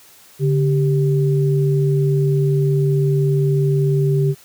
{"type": "tone pair together", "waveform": "sine", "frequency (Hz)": [143.4, 392], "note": ["D3", "G4"], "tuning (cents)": [-41, 0], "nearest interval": "octave + perfect fourth", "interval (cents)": 1741, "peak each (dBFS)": [-14, -20], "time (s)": [0.39, 4.35], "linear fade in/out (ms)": 50, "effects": ["white hiss -47 dBFS RMS until 4.44 s", "high-pass 60 Hz 12 dB/octave"]}